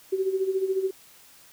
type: tone with tremolo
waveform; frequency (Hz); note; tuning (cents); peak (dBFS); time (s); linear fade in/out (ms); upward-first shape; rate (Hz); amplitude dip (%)
sine; 381.6; G4; -47; -20; 0.12-0.91; 10; sine; 14; 70
effects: white hiss -53 dBFS RMS until 1.52 s